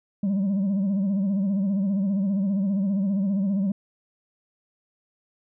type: tone with vibrato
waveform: sine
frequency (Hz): 196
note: G3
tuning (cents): 0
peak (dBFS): -18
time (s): 0.23-3.72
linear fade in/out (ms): 5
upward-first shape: sine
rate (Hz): 15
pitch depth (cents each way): 85
effects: tanh soft clip ceiling -20 dBFS